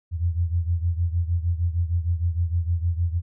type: beating tone pair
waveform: sine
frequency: 84 / 90.5 Hz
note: E2 / F#2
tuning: +33 / -38 cents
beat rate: 6.5 Hz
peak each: -22 / -26 dBFS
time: 0.11-3.22 s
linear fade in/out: 50 ms
effects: none